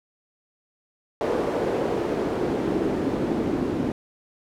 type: noise with band-pass filter sweep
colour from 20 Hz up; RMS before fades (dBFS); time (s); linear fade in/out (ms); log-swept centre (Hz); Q
pink; -25; 1.21-3.92; 0; 480 to 280; 1.9
effects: none